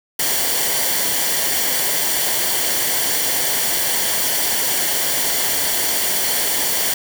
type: noise with comb filter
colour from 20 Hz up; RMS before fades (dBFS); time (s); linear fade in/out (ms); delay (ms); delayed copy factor
white; -19; 0.19-6.94; 5; 0.78; -0.55
effects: none